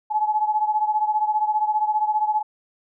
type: beating tone pair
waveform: sine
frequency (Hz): 850 / 865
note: G#5 / A5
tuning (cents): +40 / -30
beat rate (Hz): 15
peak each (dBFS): -20 / -24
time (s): 0.1-2.43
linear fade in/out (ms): 20
effects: none

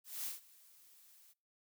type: noise with ADSR envelope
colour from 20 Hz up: blue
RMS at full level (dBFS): -40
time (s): 0.04-1.34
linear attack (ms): 210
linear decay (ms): 150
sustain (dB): -23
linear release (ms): 29
effects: noise-tail reverb RT60 0.4 s tail -26 dB re dry

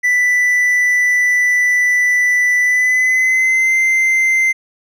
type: tone with pitch glide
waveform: triangle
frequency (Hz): 1981 to 2079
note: B6 to C7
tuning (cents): +5 to -12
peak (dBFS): -9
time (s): 0.03-4.53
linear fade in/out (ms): 20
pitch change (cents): +83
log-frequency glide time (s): 2.6-3.76
effects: none

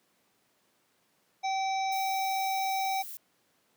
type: harmonic tone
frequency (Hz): 770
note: G5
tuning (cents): -31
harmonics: 1 / 3 / 5 / 7 / 8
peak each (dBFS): -28 / -38 / -42 / -45 / -46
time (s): 1.43-3.03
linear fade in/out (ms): 20
type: noise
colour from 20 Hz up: violet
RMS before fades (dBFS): -42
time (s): 1.92-3.17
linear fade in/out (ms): 0
effects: pink hiss -70 dBFS RMS until 3.76 s + high-pass 200 Hz 12 dB/octave

